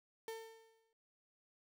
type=tone with exponential decay; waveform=35% pulse; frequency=449 Hz; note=A4; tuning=35 cents sharp; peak=-40 dBFS; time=0.28-0.93 s; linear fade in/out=1 ms; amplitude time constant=140 ms; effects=none